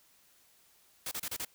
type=noise bursts; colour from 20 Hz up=white; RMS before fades=-37 dBFS; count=5; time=1.06-1.45 s; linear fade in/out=5 ms; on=54 ms; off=30 ms; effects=white hiss -65 dBFS RMS until 1.54 s